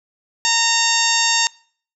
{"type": "harmonic tone", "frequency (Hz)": 920, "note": "A#5", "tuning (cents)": -23, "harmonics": [1, 2, 3, 4, 5, 6, 7, 8], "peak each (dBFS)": [-23, -23, -23, -23, -23, -23, -23, -23], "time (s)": [0.45, 1.47], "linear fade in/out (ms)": 0, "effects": ["noise-tail reverb RT60 0.5 s tail -24 dB re dry"]}